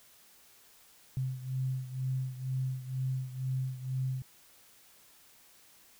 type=beating tone pair; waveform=sine; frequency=129.8 / 131.9 Hz; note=C3 / C3; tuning=-13 / +14 cents; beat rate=2.1 Hz; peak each=-33 / -37 dBFS; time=1.17-4.22 s; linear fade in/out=0 ms; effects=white hiss -60 dBFS RMS until 5.99 s